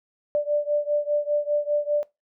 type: beating tone pair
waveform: sine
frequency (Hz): 587.3 / 592.3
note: D5 / D5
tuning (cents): 0 / +15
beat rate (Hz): 5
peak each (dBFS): -23 / -25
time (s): 0.35-2.03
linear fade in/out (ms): 0
effects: noise-tail reverb RT60 0.2 s tail -20 dB re dry